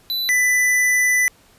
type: tone pair in turn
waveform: square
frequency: 3984 / 1992 Hz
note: B7 / B6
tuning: +14 / +14 cents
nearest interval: octave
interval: 1200 cents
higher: first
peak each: -21 / -15 dBFS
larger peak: second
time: 0.1-0.29 / 0.29-1.28 s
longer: second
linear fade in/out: 0 ms
effects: pink hiss -53 dBFS RMS until 1.58 s + resampled to 32000 Hz